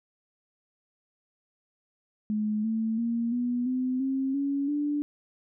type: tone with pitch steps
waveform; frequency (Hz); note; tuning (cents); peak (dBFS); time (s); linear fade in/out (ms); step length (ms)
sine; 212.7 / 222.6 / 233 / 243.9 / 255.3 / 267.2 / 279.7 / 292.7; G#3 / A3 / A#3 / B3 / C4 / C4 / C#4 / D4; +42 / +20 / -1 / -21 / -42 / +36 / +16 / -6; -25; 2.3-5.02; 0; 340
effects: none